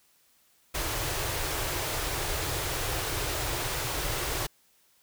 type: band-stop noise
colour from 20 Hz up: pink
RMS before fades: -31 dBFS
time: 0.74-4.47 s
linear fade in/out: 10 ms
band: 150 to 300 Hz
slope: 48 dB/octave
effects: white hiss -65 dBFS RMS until 5.02 s